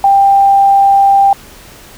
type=tone; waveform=sine; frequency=791 Hz; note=G5; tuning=15 cents sharp; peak=-4 dBFS; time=0.04-1.33 s; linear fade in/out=2 ms; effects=pink hiss -36 dBFS RMS until 1.97 s